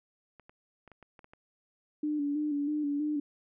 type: clicks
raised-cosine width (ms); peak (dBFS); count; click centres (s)
0.5; -37; 8; 0.397 / 0.495 / 0.877 / 0.917 / 1.027 / 1.192 / 1.244 / 1.335
type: tone with vibrato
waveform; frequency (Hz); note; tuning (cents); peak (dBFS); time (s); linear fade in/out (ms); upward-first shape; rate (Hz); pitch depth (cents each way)
sine; 293.7; D4; 0; -28; 2.03-3.2; 5; square; 3.1; 39
effects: none